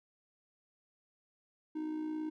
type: tone with amplitude modulation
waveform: triangle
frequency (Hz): 310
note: D#4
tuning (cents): -6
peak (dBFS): -31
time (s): 1.75-2.3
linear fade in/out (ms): 10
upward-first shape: sine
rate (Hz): 58.5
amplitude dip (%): 50
effects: none